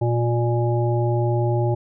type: harmonic tone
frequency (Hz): 118.8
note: A#2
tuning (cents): +33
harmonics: 1 / 3 / 5 / 7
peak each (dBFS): -19 / -24 / -28 / -29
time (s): 0.01-1.75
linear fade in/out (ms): 10
effects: none